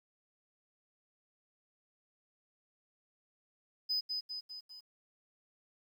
sine tone with echo, 5010 Hz, D#8, 11 cents sharp, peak -28 dBFS, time 3.89-4.01 s, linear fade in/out 20 ms, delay 200 ms, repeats 4, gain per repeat -5 dB, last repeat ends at 4.81 s, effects tanh soft clip ceiling -29 dBFS + 11-bit

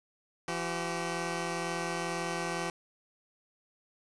10% pulse tone pair together, 169.96 / 382 Hz, F3 / G4, -47 / -45 cents, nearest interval octave + major second, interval 1402 cents, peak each -26 / -27 dBFS, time 0.48-2.7 s, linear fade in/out 2 ms, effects resampled to 22050 Hz + 8-bit

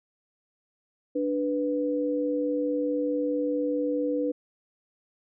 sine tone pair together, 293.7 / 493.9 Hz, D4 / B4, 0 / 0 cents, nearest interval major sixth, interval 900 cents, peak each -27 dBFS, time 1.15-4.32 s, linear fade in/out 10 ms, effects none

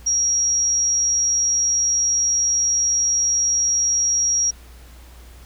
sine tone, 5660 Hz, F8, 22 cents sharp, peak -16 dBFS, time 0.06-4.51 s, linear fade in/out 10 ms, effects added 60 Hz sine -41 dBFS peak until 5.45 s + pink hiss -49 dBFS RMS until 5.45 s

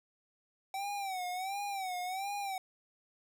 square tone with vibrato, 765 Hz, G5, 42 cents flat, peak -36 dBFS, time 0.74-2.58 s, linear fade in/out 2 ms, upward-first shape sine, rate 1.4 Hz, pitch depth 110 cents each way, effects none

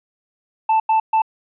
triangle tone bursts at uneven times, 882 Hz, A5, 4 cents sharp, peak -11 dBFS, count 3, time 0.69-0.8 / 0.89-1 / 1.13-1.22 s, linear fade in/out 5 ms, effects resampled to 8000 Hz

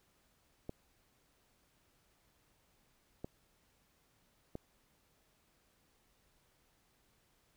clicks, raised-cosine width 2 ms, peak -28 dBFS, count 3, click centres 0.694 / 3.245 / 4.554 s, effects pink hiss -73 dBFS RMS until 7.56 s

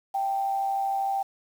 sine tone with amplitude modulation, 784 Hz, G5, in tune, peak -22 dBFS, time 0.14-1.23 s, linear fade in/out 10 ms, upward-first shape sine, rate 113 Hz, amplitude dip 45%, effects 8-bit

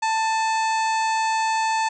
harmonic tone with a mistuned harmonic, 887 Hz, A5, 14 cents sharp, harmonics 1 / 2 / 3 / 4 / 5 / 6 / 7 / 8 / 9, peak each -20 / -30 / -31 / -40 / -35 / -48 / -39 / -40 / -42 dBFS, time 0.02-1.89 s, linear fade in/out 10 ms, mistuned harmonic 3, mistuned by -49 cents, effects none

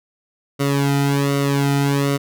sawtooth tone with flanger, 140.4 Hz, C#3, 22 cents sharp, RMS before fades -18 dBFS, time 0.59-2.18 s, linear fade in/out 20 ms, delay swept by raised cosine 1.2 to 1.82 ms, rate 1.3 Hz, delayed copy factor -1, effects none

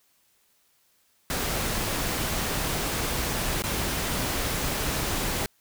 pink noise with dropouts, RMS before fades -28 dBFS, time 1.3-5.46 s, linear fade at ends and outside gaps 1 ms, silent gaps 3.622-3.638 s, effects white hiss -66 dBFS RMS until 5.6 s

